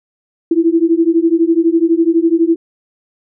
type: beating tone pair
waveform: sine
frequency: 325.9 / 337.9 Hz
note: E4 / E4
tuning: -20 / +43 cents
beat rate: 12 Hz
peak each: -12 dBFS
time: 0.51-2.56 s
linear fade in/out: 5 ms
effects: none